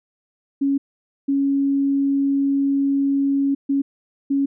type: tone bursts at uneven times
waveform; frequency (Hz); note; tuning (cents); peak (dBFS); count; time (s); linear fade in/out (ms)
sine; 277.2; C#4; 0; -16; 4; 0.61-0.78 / 1.28-3.55 / 3.69-3.82 / 4.3-4.46; 10
effects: none